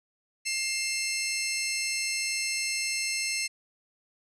15% pulse tone pair together, 2117 / 2667 Hz, C7 / E7, +20 / +20 cents, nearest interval major third, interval 400 cents, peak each -24 dBFS, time 0.45-3.48 s, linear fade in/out 20 ms, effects resampled to 24000 Hz

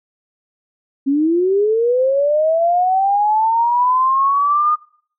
sine linear sweep, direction up, 267.1 to 1229 Hz, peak -12 dBFS, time 1.06-4.76 s, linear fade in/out 20 ms, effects noise-tail reverb RT60 0.5 s tail -21 dB re dry

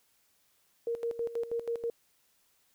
sine tone with tremolo, 466.5 Hz, A#4, 1 cent sharp, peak -29 dBFS, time 0.87-1.9 s, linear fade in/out 2 ms, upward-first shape square, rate 6.2 Hz, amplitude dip 75%, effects white hiss -70 dBFS RMS until 2.74 s

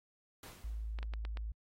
pink noise with exponential decay, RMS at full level -49 dBFS, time 0.43-1.08 s, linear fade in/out 2 ms, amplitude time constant 140 ms
sine tone, 54.4 Hz, A1, 19 cents flat, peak -37 dBFS, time 0.64-1.52 s, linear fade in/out 5 ms
clicks, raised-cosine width 0.3 ms, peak -29 dBFS, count 5, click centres 0.988 / 1.029 / 1.137 / 1.251 / 1.372 s
effects AAC 48 kbps

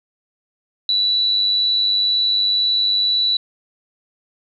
sine tone with amplitude modulation, 3951 Hz, B7, in tune, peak -12 dBFS, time 0.89-3.37 s, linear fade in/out 2 ms, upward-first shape sine, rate 100 Hz, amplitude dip 55%, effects none

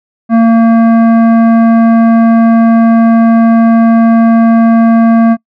sine tone with hard clipping, 228.3 Hz, A#3, 36 cents flat, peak -5 dBFS, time 0.29-5.37 s, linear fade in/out 50 ms, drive 13 dB, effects noise-tail reverb RT60 0.1 s tail -26 dB re dry + low-pass 2000 Hz 12 dB/octave

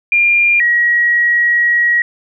sine tone pair in turn, 2400 / 1904.9 Hz, D7 / A#6, +37 / +37 cents, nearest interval major third, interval 400 cents, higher first, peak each -8 / -9 dBFS, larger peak first, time 0.12-0.6 / 0.6-2.02 s, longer second, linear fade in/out 2 ms, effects none

